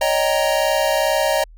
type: chord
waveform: square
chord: Eb dominant seventh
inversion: third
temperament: just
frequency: 560 / 622.3 / 777.8 / 933.4 Hz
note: Db5 / Eb5 / G5 / Bb5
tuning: +18 / 0 / -14 / +2 cents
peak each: -22 / -20 / -25 / -25 dBFS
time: 0.01-1.44 s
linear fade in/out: 5 ms
effects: added 40 Hz sine -40 dBFS peak until 1.57 s